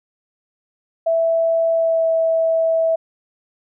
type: tone with pitch glide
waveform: sine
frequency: 659.3 to 652.9 Hz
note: E5 to E5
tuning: 0 to -17 cents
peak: -14 dBFS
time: 1.06-2.96 s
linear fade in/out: 10 ms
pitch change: -17 cents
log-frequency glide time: 1.73-2.08 s
effects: none